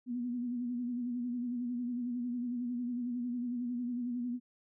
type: tone with vibrato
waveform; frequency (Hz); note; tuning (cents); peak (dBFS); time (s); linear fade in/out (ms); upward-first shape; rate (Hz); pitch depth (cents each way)
sine; 243.6; B3; -24; -33; 0.06-4.4; 50; sine; 11; 49
effects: none